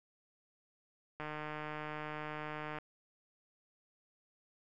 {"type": "click train", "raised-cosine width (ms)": 0.5, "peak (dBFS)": -27, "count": 242, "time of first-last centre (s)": [1.2, 2.786], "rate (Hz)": 152, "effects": []}